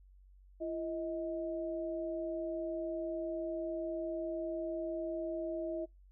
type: tone pair together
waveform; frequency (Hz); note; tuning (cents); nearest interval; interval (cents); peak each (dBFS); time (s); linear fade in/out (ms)
sine; 338.1 / 632.7; E4 / D#5; +44 / +29; major seventh; 1085; -38 / -38; 0.6-5.86; 20
effects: noise-tail reverb RT60 0.2 s tail -26 dB re dry + added 47 Hz sine -57 dBFS peak until 6.11 s